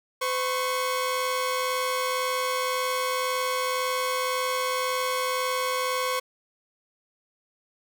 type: tone pair together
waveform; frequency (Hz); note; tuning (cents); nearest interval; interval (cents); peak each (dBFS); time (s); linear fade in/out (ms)
sawtooth; 509 / 1099.9; C5 / C#6; -48 / -14; octave + minor second; 1334; -24; 0.21-6.2; 10
effects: none